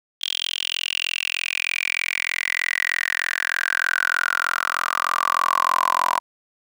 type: tone with high-pass filter sweep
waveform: 10% pulse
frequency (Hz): 43.24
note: F1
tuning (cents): -16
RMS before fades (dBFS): -23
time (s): 0.21-6.2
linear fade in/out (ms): 10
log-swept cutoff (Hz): 3300 to 960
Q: 9.1
effects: none